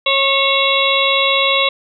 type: harmonic tone with a mistuned harmonic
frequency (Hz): 547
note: C#5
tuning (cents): -23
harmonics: 1 / 2 / 4 / 5 / 6 / 7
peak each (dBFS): -19 / -19 / -19 / -19 / -19 / -19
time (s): 0.06-1.69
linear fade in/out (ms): 5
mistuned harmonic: 6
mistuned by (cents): +58
effects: none